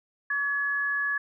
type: tone pair together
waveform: sine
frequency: 1133.9 / 1699 Hz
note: C#6 / G#6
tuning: +39 / +39 cents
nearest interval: perfect fifth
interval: 700 cents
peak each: -35 / -25 dBFS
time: 0.3-1.18 s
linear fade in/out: 5 ms
effects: none